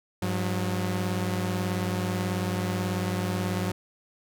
sawtooth tone pair together, 99.8 / 181.25 Hz, G2 / F#3, +32 / -35 cents, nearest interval minor seventh, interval 1033 cents, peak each -25 dBFS, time 0.22-3.72 s, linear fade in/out 5 ms, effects none

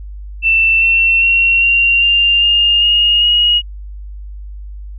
sine tone with pitch steps, 2673 / 2702 / 2732 / 2762 / 2793 / 2824 / 2855 / 2886 Hz, E7 / E7 / F7 / F7 / F7 / F7 / F7 / F#7, +23 / +42 / -39 / -20 / -1 / +19 / +37 / -44 cents, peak -8 dBFS, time 0.42-3.62 s, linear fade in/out 50 ms, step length 400 ms, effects added 50 Hz sine -26 dBFS peak until 4.98 s

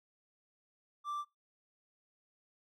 triangle tone, 1174.7 Hz, D6, in tune, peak -34 dBFS, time 1.04-1.25 s, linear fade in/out 50 ms, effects noise-tail reverb RT60 0.2 s tail -21 dB re dry

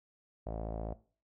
sawtooth tone with low-pass filter, 55 Hz, A1, in tune, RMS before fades -39 dBFS, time 0.46-0.94 s, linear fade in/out 10 ms, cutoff 650 Hz, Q 4.5, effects noise-tail reverb RT60 0.4 s tail -18 dB re dry

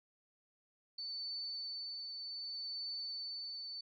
sine tone with tremolo, 4509 Hz, C#8, 29 cents sharp, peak -39 dBFS, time 0.98-3.81 s, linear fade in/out 5 ms, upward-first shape triangle, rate 0.65 Hz, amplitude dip 35%, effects none

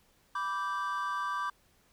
triangle chord, G major, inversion first, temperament equal with one note detuned, 987.8 / 1167.9 / 1568 Hz, B5 / D6 / G6, 0 / -10 / 0 cents, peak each -35 / -31 / -36 dBFS, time 0.35-1.5 s, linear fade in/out 5 ms, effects tanh soft clip ceiling -21 dBFS + pink hiss -67 dBFS RMS until 1.92 s

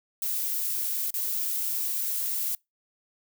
violet noise with dropouts, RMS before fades -29 dBFS, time 0.22-2.55 s, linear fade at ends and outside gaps 2 ms, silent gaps 1.105-1.14 s, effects noise-tail reverb RT60 0.2 s tail -26 dB re dry

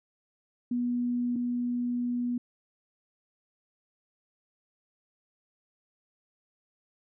sine tone pair in turn, 243.4 / 243.4 Hz, B3 / B3, -25 / -25 cents, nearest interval unison, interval 0 cents, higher neither, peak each -26 / -27 dBFS, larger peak first, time 0.71-1.36 / 1.36-2.38 s, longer second, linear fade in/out 5 ms, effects none

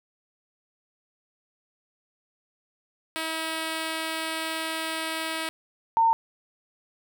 5% pulse / sine tone pair in turn, 321.4 / 909.1 Hz, E4 / A#5, -44 / -44 cents, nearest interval octave + tritone, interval 1800 cents, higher second, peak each -17 dBFS, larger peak neither, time 3.16-5.49 / 5.97-6.13 s, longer first, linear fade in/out 0 ms, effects none

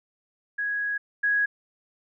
sine tone pair in turn, 1661.2 / 1661.2 Hz, G#6 / G#6, 0 / 0 cents, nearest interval unison, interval 0 cents, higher neither, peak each -25 / -20 dBFS, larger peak second, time 0.58-0.98 / 1.23-1.46 s, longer first, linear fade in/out 10 ms, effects none

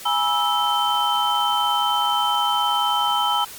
sine tone cluster, 829 / 968 / 1312 / 3085 Hz, G#5 / B5 / E6 / G7, -3 / -35 / -9 / -28 cents, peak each -23 dBFS, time 0.05-3.45 s, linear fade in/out 10 ms, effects white hiss -38 dBFS RMS until 3.58 s + MP3 96 kbps

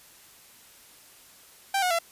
sawtooth tone with pitch steps, 784 / 727.3 / 674.7 Hz, G5 / F#5 / E5, 0 / -30 / +40 cents, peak -19 dBFS, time 1.74-1.989 s, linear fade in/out 5 ms, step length 83 ms, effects white hiss -53 dBFS RMS until 2.11 s + resampled to 32000 Hz

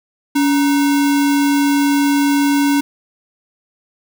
sine tone with sample-and-hold, 283.5 Hz, C#4, 39 cents sharp, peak -11 dBFS, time 0.35-2.81 s, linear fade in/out 10 ms, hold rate 1225 Hz, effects none

